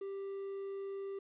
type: tone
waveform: triangle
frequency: 393 Hz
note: G4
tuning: 4 cents sharp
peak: -37 dBFS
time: 0.01-1.19 s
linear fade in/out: 5 ms
effects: resampled to 8000 Hz + 12-bit